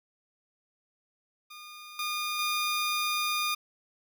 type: tone with level steps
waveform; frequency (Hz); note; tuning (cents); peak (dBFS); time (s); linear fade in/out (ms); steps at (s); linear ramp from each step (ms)
15% pulse; 1216; D#6; -40; -38 / -24 / -21; 1.5-3.55; 10; 1.99 / 2.39; 2
effects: none